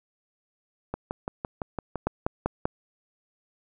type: two click trains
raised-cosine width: 1 ms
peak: -10 / -16 dBFS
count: 4 / 7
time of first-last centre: 2.07-2.655 / 0.94-1.957 s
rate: 5.13 / 5.9 Hz
effects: none